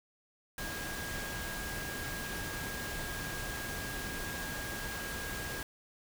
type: tone in noise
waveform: sine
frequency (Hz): 1630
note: G#6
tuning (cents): -33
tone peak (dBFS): -42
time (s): 0.58-5.63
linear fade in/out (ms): 2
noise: pink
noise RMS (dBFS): -40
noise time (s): 0.58-5.63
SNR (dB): -5
effects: none